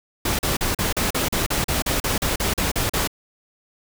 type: noise bursts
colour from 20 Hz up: pink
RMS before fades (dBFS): -22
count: 16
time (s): 0.25-3.075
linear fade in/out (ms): 5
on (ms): 140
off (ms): 39
effects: none